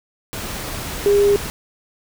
sine tone in noise, 405.2 Hz, G#4, 43 cents flat, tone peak -11 dBFS, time 1.06-1.36 s, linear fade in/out 0 ms, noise pink, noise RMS -28 dBFS, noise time 0.33-1.5 s, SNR +14 dB, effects none

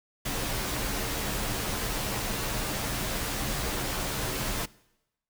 pink noise with comb filter, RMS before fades -31 dBFS, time 0.25-4.66 s, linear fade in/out 10 ms, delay 12 ms, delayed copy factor -0.55, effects noise-tail reverb RT60 0.9 s tail -22 dB re dry

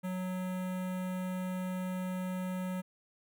square tone with notch filter, 184.2 Hz, F#3, 7 cents flat, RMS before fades -36 dBFS, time 0.03-2.82 s, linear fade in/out 20 ms, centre 4900 Hz, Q 0.73, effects none

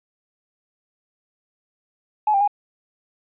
triangle tone with pitch steps, 850 / 792 / 821 Hz, G#5 / G5 / G#5, +40 / +18 / -20 cents, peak -11 dBFS, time 2.27-2.477 s, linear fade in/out 5 ms, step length 69 ms, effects tanh soft clip ceiling -13 dBFS + resampled to 8000 Hz

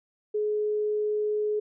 sine tone, 422.3 Hz, G#4, 29 cents sharp, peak -24 dBFS, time 0.34-1.6 s, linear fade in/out 10 ms, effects none

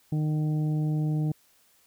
harmonic tone, 153.1 Hz, D#3, 28 cents flat, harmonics 1 / 2 / 3 / 4 / 5, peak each -24 / -33 / -44 / -48 / -47 dBFS, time 0.12-1.32 s, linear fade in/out 5 ms, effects white hiss -63 dBFS RMS until 1.86 s

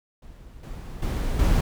brown noise with level steps, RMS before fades -45 / -36 / -25 / -19 dBFS, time 0.22-1.61 s, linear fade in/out 5 ms, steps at 0.63 / 1.02 / 1.39 s, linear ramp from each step 5 ms, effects none

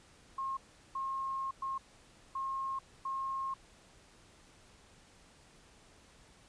sine tone bursts at uneven times, 1074 Hz, C6, 45 cents sharp, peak -34 dBFS, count 5, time 0.38-0.57 / 0.95-1.51 / 1.62-1.78 / 2.35-2.79 / 3.05-3.54 s, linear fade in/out 5 ms, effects pink hiss -61 dBFS RMS until 6.48 s + resampled to 22050 Hz

